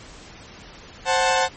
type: chord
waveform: sawtooth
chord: F# diminished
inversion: second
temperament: equal with one note detuned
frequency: 527.2 / 740 / 880 Hz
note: C5 / F#5 / A5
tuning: +13 / 0 / 0 cents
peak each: -18 dBFS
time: 1.05-1.49 s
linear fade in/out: 50 ms
effects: pink hiss -43 dBFS RMS until 1.56 s + MP3 32 kbps